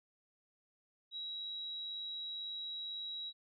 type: tone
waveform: sine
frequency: 3866 Hz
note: B7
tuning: 38 cents flat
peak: -40 dBFS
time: 1.11-3.33 s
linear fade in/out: 50 ms
effects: none